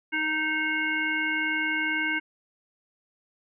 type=harmonic tone; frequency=311.1 Hz; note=D#4; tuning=in tune; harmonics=1 / 3 / 5 / 7 / 9; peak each=-33 / -38 / -28 / -28 / -36 dBFS; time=0.12-2.2 s; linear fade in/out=20 ms; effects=none